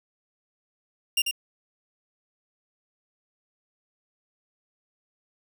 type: tone with echo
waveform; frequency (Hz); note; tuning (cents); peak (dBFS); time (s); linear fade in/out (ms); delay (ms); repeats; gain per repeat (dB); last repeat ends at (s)
sawtooth; 2794; F7; 0; -17; 1.17-1.22; 5; 92; 1; -5; 1.312
effects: none